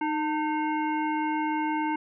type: harmonic tone with a mistuned harmonic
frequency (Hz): 308.4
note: D#4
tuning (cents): -15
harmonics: 1 / 3 / 5 / 7 / 9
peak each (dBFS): -28 / -28 / -38 / -38 / -45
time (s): 0.01-1.96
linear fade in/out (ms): 5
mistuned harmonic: 3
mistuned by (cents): -45
effects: none